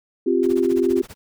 sine chord, C suspended fourth, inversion none, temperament equal, 261.6 / 349.2 / 392 Hz, C4 / F4 / G4, 0 / 0 / 0 cents, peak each -22 / -19 / -20 dBFS, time 0.26-1.02 s, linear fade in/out 10 ms
pink noise with tremolo, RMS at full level -38 dBFS, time 0.43-1.15 s, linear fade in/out 0 ms, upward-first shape sine, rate 15 Hz, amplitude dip 100%
effects none

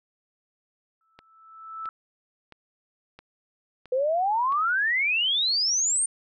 sine tone with exponential growth, 1316 Hz, E6, 3 cents flat, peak -29 dBFS, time 1.01-1.89 s, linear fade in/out 1 ms, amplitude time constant 190 ms
click train, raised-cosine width 0.3 ms, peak -29 dBFS, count 6, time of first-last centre 1.19-4.523 s, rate 1.5 Hz
sine exponential sweep, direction up, 493.9 to 9030 Hz, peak -21 dBFS, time 3.92-6.06 s, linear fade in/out 5 ms
effects none

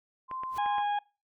sine tone, 1041 Hz, C6, 9 cents flat, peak -34 dBFS, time 0.28-0.84 s, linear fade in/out 50 ms
clicks, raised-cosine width 0.5 ms, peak -28 dBFS, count 4, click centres 0.313 / 0.435 / 0.661 / 0.783 s
pink noise with exponential growth, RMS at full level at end -43 dBFS, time 0.46-0.58 s, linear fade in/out 1 ms, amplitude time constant 24 ms
harmonic tone, 823 Hz, G#5, 16 cents flat, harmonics 1 / 2 / 3 / 4, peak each -27 / -40 / -48 / -45 dBFS, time 0.58-0.99 s, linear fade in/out 5 ms
effects noise-tail reverb RT60 0.3 s tail -24 dB re dry

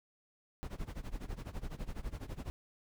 brown noise with tremolo, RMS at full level -38 dBFS, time 0.63-2.5 s, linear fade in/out 0 ms, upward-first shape sine, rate 12 Hz, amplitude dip 90%, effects none

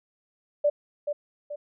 sine tone with echo, 586 Hz, D5, 4 cents flat, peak -18 dBFS, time 0.64-0.7 s, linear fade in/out 10 ms, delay 430 ms, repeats 2, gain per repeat -7 dB, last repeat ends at 1.56 s, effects none

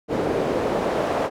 pink noise with band-pass filter sweep, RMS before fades -23 dBFS, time 0.08-1.3 s, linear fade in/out 50 ms, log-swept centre 390 to 600 Hz, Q 1.6, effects none

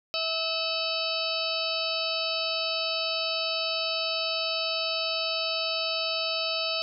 harmonic tone with a mistuned harmonic, 650 Hz, E5, 24 cents flat, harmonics 1 / 2 / 4 / 5 / 6 / 7 / 8, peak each -33 / -37 / -34 / -35 / -34 / -33 / -35 dBFS, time 0.14-6.82 s, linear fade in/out 0 ms, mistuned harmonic 5, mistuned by -110 cents, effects none

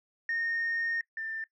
sine tone pair in turn, 1842 / 1787.5 Hz, A#6 / A6, -21 / +27 cents, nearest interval minor second, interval 52 cents, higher first, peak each -27 / -33 dBFS, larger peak first, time 0.29-1.01 / 1.17-1.44 s, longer first, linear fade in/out 2 ms, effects noise-tail reverb RT60 0.1 s tail -21 dB re dry + tanh soft clip ceiling -25 dBFS

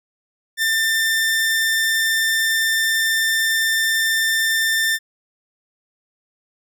sawtooth tone, 1791 Hz, A6, 30 cents sharp, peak -13 dBFS, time 0.57-4.99 s, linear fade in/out 50 ms, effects none

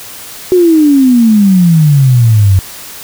sine exponential sweep, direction down, 371.6 to 92.5 Hz, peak -3 dBFS, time 0.52-2.59 s, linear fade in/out 0 ms, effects white hiss -28 dBFS RMS until 3.03 s

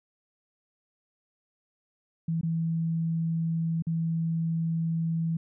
sine tone with dropouts, 164.2 Hz, E3, 6 cents flat, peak -25 dBFS, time 2.28-5.37 s, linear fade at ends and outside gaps 5 ms, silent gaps 2.412-2.431 / 3.823-3.868 s, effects none

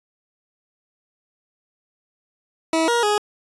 20% pulse tone with pitch steps, 323.8 / 473.5 / 416.9 Hz, E4 / A#4 / G#4, -31 / +27 / +7 cents, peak -12 dBFS, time 2.73-3.18 s, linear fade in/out 2 ms, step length 150 ms, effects resampled to 24000 Hz

